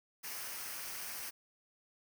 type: noise with comb filter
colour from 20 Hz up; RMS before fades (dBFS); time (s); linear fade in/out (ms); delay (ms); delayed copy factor
white; -43; 0.23-1.31; 20; 0.27; -0.5
effects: none